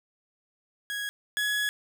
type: tone pair in turn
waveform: 30% pulse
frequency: 1659 / 1683.1 Hz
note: G#6 / G#6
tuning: -2 / +23 cents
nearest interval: unison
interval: 25 cents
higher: second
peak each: -28 / -23 dBFS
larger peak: second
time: 0.9-1.09 / 1.37-1.69 s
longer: second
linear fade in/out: 0 ms
effects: none